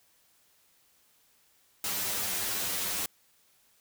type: noise with comb filter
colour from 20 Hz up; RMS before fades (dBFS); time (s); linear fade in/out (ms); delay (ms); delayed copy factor
white; -32; 1.84-3.06; 2; 10; +0.65
effects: white hiss -66 dBFS RMS until 3.8 s